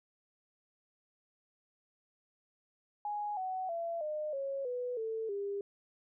sine tone with pitch steps, 831 / 748.9 / 675 / 608.3 / 548.3 / 494.1 / 445.3 / 401.3 Hz, G#5 / F#5 / E5 / D#5 / C#5 / B4 / A4 / G4, +1 / +21 / +41 / -39 / -19 / +1 / +21 / +41 cents, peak -34 dBFS, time 3.05-5.61 s, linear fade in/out 2 ms, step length 320 ms, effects none

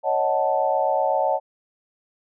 sine chord, D# half-diminished seventh, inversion third, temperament equal, 554.4 / 622.3 / 740 / 880 Hz, C#5 / D#5 / F#5 / A5, 0 / 0 / 0 / 0 cents, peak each -24 dBFS, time 0.03-1.4 s, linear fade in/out 50 ms, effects none

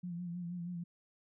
sine tone with vibrato, 174.61 Hz, F3, in tune, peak -38 dBFS, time 0.03-0.84 s, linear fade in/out 10 ms, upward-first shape sine, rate 6.3 Hz, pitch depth 48 cents each way, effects none

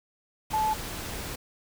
sine tone in noise, 866 Hz, A5, 28 cents flat, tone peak -23 dBFS, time 0.53-0.74 s, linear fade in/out 10 ms, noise pink, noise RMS -36 dBFS, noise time 0.5-1.36 s, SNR +10 dB, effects none

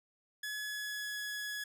sawtooth tone with pitch glide, 1699 to 1686.3 Hz, G#6 to G#6, +39 to +26 cents, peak -34 dBFS, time 0.43-1.64 s, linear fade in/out 5 ms, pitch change -13 cents, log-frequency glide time 0.61-1.13 s, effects none

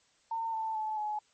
sine tone with pitch steps, 907 / 886.3 / 866 / 846.3 Hz, A#5 / A5 / A5 / G#5, -48 / +12 / -28 / +32 cents, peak -31 dBFS, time 0.31-1.19 s, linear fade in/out 5 ms, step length 220 ms, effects white hiss -68 dBFS RMS until 1.33 s + MP3 32 kbps

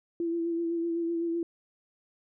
sine tone with vibrato, 336.3 Hz, E4, 35 cents sharp, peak -27 dBFS, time 0.2-1.43 s, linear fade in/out 2 ms, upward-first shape sine, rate 7.9 Hz, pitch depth 26 cents each way, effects none

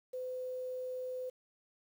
sine tone with quantisation, 508 Hz, B4, 49 cents sharp, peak -37 dBFS, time 0.13-1.3 s, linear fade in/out 10 ms, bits 10, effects none

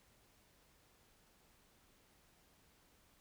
silence, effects pink hiss -70 dBFS RMS until 3.2 s

